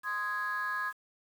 sine chord, Ab major, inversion first, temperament just, 1038.3 / 1245.9 / 1661.2 Hz, C6 / Eb6 / Ab6, -14 / +2 / 0 cents, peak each -36 / -36 / -32 dBFS, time 0.03-0.93 s, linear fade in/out 50 ms, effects tanh soft clip ceiling -26 dBFS + 9-bit

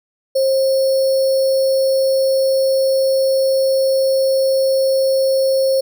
sine tone with sample-and-hold, 534 Hz, C5, 35 cents sharp, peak -12 dBFS, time 0.35-5.81 s, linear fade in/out 10 ms, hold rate 4900 Hz, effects none

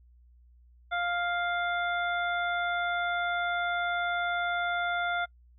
harmonic tone, 700 Hz, F5, 4 cents sharp, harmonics 1 / 2 / 3 / 5, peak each -31 / -30 / -38 / -40 dBFS, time 0.91-5.26 s, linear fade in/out 20 ms, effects noise-tail reverb RT60 0.1 s tail -26 dB re dry + added 60 Hz sine -55 dBFS peak until 5.58 s

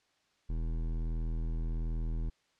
sine tone with hard clipping, 40.65 Hz, E1, 23 cents flat, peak -33 dBFS, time 0.49-2.3 s, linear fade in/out 10 ms, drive 14 dB, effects white hiss -72 dBFS RMS until 2.59 s + low-pass 5000 Hz 12 dB/octave

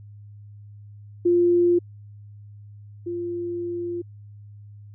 sine tone pair in turn, 349.2 / 347 Hz, F4 / F4, 0 / -11 cents, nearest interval unison, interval 11 cents, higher first, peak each -15 / -26 dBFS, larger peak first, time 1.25-1.79 / 3.06-4.02 s, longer second, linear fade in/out 10 ms, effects added 103 Hz sine -41 dBFS peak until 4.94 s

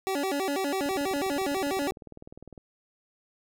25% pulse tone with vibrato, 330 Hz, E4, 2 cents sharp, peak -23 dBFS, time 0.07-1.91 s, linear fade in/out 0 ms, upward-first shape square, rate 6.1 Hz, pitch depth 260 cents each way
click train, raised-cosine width 2 ms, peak -31 dBFS, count 36, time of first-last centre 0.81-2.578 s, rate 19.8 Hz
effects none

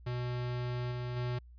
square tone with level steps, 123 Hz, B2, 7 cents flat, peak -34 / -36 / -33 dBFS, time 0.06-1.39 s, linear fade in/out 10 ms, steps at 0.91 / 1.16 s, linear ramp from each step 10 ms, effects added 60 Hz sine -51 dBFS peak until 1.58 s + resampled to 11025 Hz

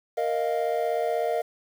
triangle chord, Bb suspended fourth, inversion none, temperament equal, 466.2 / 622.3 / 698.5 Hz, Bb4 / Eb5 / F5, 0 / 0 / 0 cents, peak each -26 dBFS, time 0.17-1.42 s, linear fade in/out 10 ms, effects 8-bit

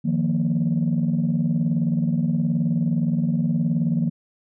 sine chord, Eb suspended second, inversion none, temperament equal, 155.56 / 174.61 / 233.1 Hz, Eb3 / F3 / Bb3, 0 / 0 / 0 cents, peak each -22 dBFS, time 0.04-4.1 s, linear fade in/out 20 ms, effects tanh soft clip ceiling -13 dBFS

